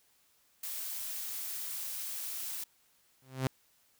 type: noise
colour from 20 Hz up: blue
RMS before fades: -39 dBFS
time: 0.63-2.64 s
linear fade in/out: 5 ms
type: tone with exponential growth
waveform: sawtooth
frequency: 131.1 Hz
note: C3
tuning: 4 cents sharp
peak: -22 dBFS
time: 3.22-3.47 s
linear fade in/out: 2 ms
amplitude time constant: 53 ms
effects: white hiss -69 dBFS RMS until 3.99 s